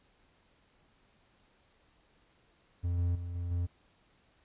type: tone with level steps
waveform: triangle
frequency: 87.31 Hz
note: F2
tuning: in tune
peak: -27 / -25 / -34 / -31 / -27 dBFS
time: 2.83-3.67 s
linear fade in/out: 20 ms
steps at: 2.98 / 3.15 / 3.35 / 3.51 s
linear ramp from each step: 5 ms
effects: pink hiss -68 dBFS RMS until 4.44 s + resampled to 8000 Hz